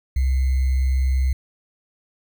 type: tone with sample-and-hold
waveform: sine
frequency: 65.41 Hz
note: C2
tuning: in tune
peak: -16 dBFS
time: 0.16-1.33 s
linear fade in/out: 5 ms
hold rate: 2100 Hz
effects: none